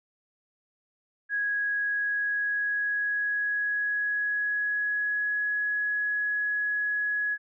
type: tone with pitch glide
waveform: sine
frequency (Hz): 1659 to 1680.2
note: G#6 to G#6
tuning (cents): -2 to +20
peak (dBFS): -25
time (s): 1.29-7.38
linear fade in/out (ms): 50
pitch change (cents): +22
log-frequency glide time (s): 1.62-5.42
effects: none